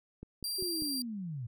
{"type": "click train", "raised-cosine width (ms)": 3, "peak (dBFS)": -31, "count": 4, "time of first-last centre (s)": [0.23, 0.822], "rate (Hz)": 5.07}
{"type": "tone", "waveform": "sawtooth", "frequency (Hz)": 4731, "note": "D8", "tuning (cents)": 12, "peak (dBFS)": -31, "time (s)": [0.44, 1.02], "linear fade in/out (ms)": 2}
{"type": "linear sweep", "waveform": "sine", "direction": "down", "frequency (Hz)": [380.5, 110], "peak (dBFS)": -36, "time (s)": [0.58, 1.47], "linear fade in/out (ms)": 10}
{"effects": []}